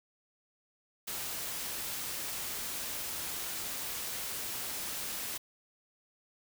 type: noise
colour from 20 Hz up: white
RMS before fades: -38 dBFS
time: 1.07-5.38 s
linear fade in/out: 10 ms
effects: none